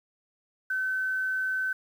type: tone with quantisation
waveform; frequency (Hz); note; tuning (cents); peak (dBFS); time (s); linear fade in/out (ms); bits
sine; 1526; G6; -47; -26; 0.7-1.73; 5; 9
effects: none